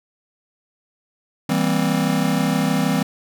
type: chord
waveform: square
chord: C dominant seventh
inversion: first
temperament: just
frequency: 163.52 / 196.22 / 235.5 / 261.6 Hz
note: E3 / G3 / Bb3 / C4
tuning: -14 / +2 / +18 / 0 cents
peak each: -23 / -23 / -26 / -23 dBFS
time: 1.49-3.03 s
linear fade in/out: 5 ms
effects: none